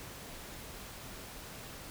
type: silence
effects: pink hiss -47 dBFS RMS until 1.9 s